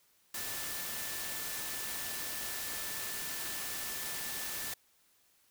sine tone in noise, 1760 Hz, A6, in tune, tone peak -48 dBFS, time 0.34-4.74 s, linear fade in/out 5 ms, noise white, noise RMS -39 dBFS, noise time 0.34-4.74 s, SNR -12 dB, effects white hiss -69 dBFS RMS until 5.5 s

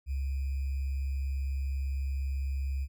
sine tone with sample-and-hold, 67.9 Hz, C#2, 35 cents flat, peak -29 dBFS, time 0.06-2.88 s, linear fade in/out 50 ms, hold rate 2450 Hz, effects none

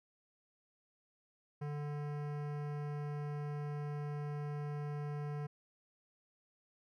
sine tone with hard clipping, 146.83 Hz, D3, in tune, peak -40 dBFS, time 1.61-5.47 s, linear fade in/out 10 ms, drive 18 dB, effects none

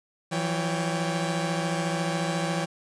sawtooth tone cluster, 166.2 / 180.3 / 562 / 787 Hz, E3 / F#3 / C#5 / G5, +15 / -45 / +24 / +7 cents, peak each -24 / -30 / -29 / -30 dBFS, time 0.31-2.66 s, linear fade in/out 20 ms, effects resampled to 22050 Hz + 8-bit

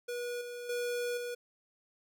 square tone with level steps, 484.3 Hz, B4, 34 cents flat, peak -36 / -41 / -33 / -37 dBFS, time 0.08-1.35 s, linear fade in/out 10 ms, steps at 0.41 / 0.69 / 1.17 s, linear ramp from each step 5 ms, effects none

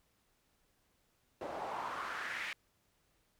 pink noise with band-pass filter sweep, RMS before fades -41 dBFS, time 1.41-2.53 s, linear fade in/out 2 ms, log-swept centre 590 to 2300 Hz, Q 3, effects pink hiss -75 dBFS RMS until 3.39 s

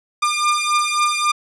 sawtooth beating tone pair, 1200 / 1203.7 Hz, D6 / D6, +37 / +42 cents, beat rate 3.7 Hz, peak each -16 / -15 dBFS, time 0.22-1.32 s, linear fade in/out 10 ms, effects resampled to 24000 Hz

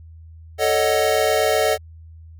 square chord, D# half-diminished seventh, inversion second, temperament equal, 440 / 554.4 / 622.3 / 740 Hz, A4 / C#5 / D#5 / F#5, 0 / 0 / 0 / 0 cents, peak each -22 / -24 / -21 / -24 dBFS, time 0.58-1.78 s, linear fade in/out 50 ms, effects added 81 Hz sine -39 dBFS peak until 2.39 s

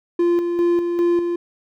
triangle tone with tremolo, 346 Hz, F4, 16 cents flat, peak -12 dBFS, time 0.19-1.36 s, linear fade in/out 5 ms, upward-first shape square, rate 2.5 Hz, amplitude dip 45%, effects none

